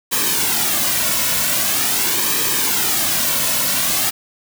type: noise with flanger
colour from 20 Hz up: white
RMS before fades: -18 dBFS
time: 0.11-4.11 s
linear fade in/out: 20 ms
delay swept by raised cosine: 1.4 to 2.5 ms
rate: 0.44 Hz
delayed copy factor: -0.6
effects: none